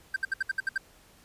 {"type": "tone bursts", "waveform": "triangle", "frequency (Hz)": 1568, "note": "G6", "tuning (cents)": 0, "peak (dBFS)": -23, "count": 8, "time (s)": [0.14, 0.779], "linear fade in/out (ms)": 5, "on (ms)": 23, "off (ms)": 65, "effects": ["pink hiss -58 dBFS RMS until 1.24 s", "resampled to 32000 Hz"]}